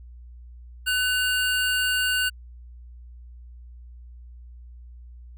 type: tone pair together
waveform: square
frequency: 1500 / 2819 Hz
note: F#6 / F7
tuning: +23 / +16 cents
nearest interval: major seventh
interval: 1093 cents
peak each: -24 / -26 dBFS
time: 0.86-2.3 s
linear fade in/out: 20 ms
effects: added 60 Hz sine -41 dBFS peak until 5.37 s